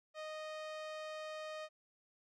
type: tone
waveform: sawtooth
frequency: 620 Hz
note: D#5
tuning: 6 cents flat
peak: -39 dBFS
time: 0.14-1.69 s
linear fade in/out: 50 ms
effects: low-pass 5000 Hz 12 dB/octave